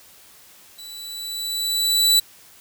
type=tone with level ramp; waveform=sawtooth; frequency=3957 Hz; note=B7; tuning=3 cents sharp; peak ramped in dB=-34 to -9 dBFS; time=0.78-2.2 s; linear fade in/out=10 ms; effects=white hiss -49 dBFS RMS until 2.6 s